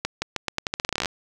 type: accelerating click train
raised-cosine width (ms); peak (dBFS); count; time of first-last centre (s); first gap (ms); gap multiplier
0.2; -7; 18; 0.05-1.058; 170; 0.84
effects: none